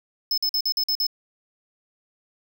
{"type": "tone bursts", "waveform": "square", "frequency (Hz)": 5210, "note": "E8", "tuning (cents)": -21, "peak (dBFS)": -21, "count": 7, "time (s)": [0.31, 1.067], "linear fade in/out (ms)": 2, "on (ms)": 67, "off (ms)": 48, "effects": []}